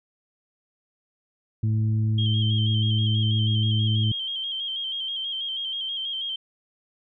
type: harmonic tone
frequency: 109.1 Hz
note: A2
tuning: 14 cents flat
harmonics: 1 / 2 / 3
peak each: -20 / -31 / -40 dBFS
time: 1.63-4.12 s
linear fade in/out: 5 ms
type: tone with vibrato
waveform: sine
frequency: 3185 Hz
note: G7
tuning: 27 cents sharp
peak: -27 dBFS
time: 2.18-6.36 s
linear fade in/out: 5 ms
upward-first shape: square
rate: 6.2 Hz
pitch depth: 37 cents each way
effects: none